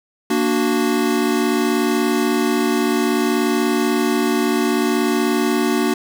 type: chord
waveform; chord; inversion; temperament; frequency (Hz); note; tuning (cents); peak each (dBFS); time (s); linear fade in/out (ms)
square; Bb augmented; none; equal; 233.1 / 293.7 / 370; Bb3 / D4 / F#4; 0 / 0 / 0; -21; 0.3-5.94; 5
effects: 7-bit